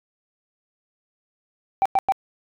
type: tone bursts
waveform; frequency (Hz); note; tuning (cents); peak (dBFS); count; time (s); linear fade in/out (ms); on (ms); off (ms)
sine; 777; G5; -16; -13; 3; 1.82-2.121; 0; 35; 98
effects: tanh soft clip ceiling -13 dBFS